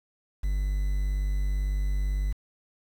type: tone with quantisation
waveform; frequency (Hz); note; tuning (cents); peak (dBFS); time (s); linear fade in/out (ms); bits
triangle; 49; G1; 0; -22; 0.43-2.33; 10; 8
effects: none